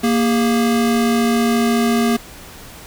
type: tone pair together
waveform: square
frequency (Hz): 233.1 / 406.7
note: A#3 / G#4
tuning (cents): 0 / -36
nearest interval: minor seventh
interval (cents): 964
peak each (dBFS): -15 / -22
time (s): 0.03-2.17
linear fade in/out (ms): 10
effects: pink hiss -38 dBFS RMS until 2.86 s